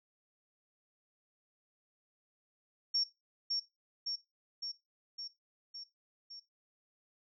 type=tone with echo; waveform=sine; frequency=5500 Hz; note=F8; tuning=27 cents flat; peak=-29 dBFS; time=2.94-3.04 s; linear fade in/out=10 ms; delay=560 ms; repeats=6; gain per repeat=-3 dB; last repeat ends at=6.4 s; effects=noise-tail reverb RT60 0.2 s tail -17 dB re dry

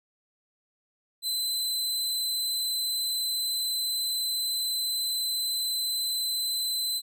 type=tone; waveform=sawtooth; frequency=4041 Hz; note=B7; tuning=39 cents sharp; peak=-24 dBFS; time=1.22-7.02 s; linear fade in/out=50 ms; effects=none

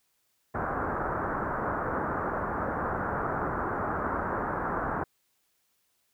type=low-pass noise; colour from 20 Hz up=white; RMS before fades=-31 dBFS; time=0.54-5.04 s; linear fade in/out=10 ms; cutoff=1500 Hz; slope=48 dB/octave; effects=white hiss -73 dBFS RMS until 6.13 s

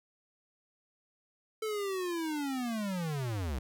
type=linear sweep; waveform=square; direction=down; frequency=442.6 to 59.3 Hz; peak=-33 dBFS; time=1.62-3.59 s; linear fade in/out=5 ms; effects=none

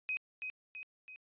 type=tone with echo; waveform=sine; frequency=2519 Hz; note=D#7; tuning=21 cents sharp; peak=-33 dBFS; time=0.09-0.17 s; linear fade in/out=0 ms; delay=330 ms; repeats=3; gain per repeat=-5 dB; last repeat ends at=1.16 s; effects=resampled to 8000 Hz

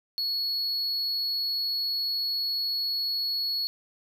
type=tone; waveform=triangle; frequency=4366 Hz; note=C#8; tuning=27 cents flat; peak=-25 dBFS; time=0.18-3.67 s; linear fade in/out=0 ms; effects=none

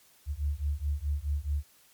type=beating tone pair; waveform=sine; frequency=70.4 / 75.1 Hz; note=C#2 / D2; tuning=+27 / +39 cents; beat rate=4.7 Hz; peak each=-31 dBFS; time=0.26-1.64 s; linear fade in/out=50 ms; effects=white hiss -61 dBFS RMS until 1.93 s + MP3 96 kbps

